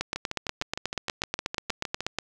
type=two click trains; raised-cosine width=0.2 ms; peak=-14 / -10 dBFS; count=13 / 19; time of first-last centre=0.16-2.006 / 0.01-2.187 s; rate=6.5 / 8.27 Hz; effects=none